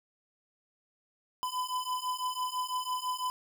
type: beating tone pair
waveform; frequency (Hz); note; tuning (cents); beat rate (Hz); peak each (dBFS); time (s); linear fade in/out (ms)
square; 1004 / 1010; B5 / B5; +28 / +39; 6; -36 / -35; 1.43-3.3; 0
effects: none